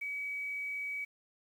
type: tone with quantisation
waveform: sine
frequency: 2274 Hz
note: C#7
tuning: 44 cents sharp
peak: -35 dBFS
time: 0.01-1.05 s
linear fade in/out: 10 ms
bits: 10
effects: none